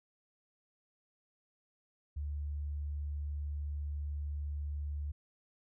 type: tone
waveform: sine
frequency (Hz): 73.1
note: D2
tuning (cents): -7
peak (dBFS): -35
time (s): 2.16-5.12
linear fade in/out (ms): 10
effects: none